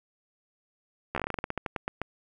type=slowing click train; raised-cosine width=0.5 ms; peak=-15 dBFS; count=17; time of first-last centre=1.15-2.016 s; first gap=13 ms; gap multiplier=1.17; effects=9-bit